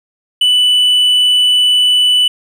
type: tone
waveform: triangle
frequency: 2979 Hz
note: F#7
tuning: 11 cents sharp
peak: -6 dBFS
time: 0.41-2.28 s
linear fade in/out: 5 ms
effects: none